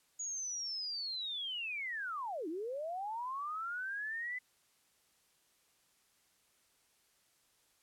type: linear two-way sweep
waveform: sine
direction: down then up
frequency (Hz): 6820 to 299 to 2025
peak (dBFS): -37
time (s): 0.19-4.39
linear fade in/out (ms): 10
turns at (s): 2.48
effects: white hiss -72 dBFS RMS until 7.82 s + low-pass 12000 Hz 12 dB/octave